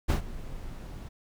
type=noise with ADSR envelope; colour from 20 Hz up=brown; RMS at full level=-19 dBFS; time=0.08-1.09 s; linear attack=21 ms; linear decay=110 ms; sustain=-20 dB; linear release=14 ms; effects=none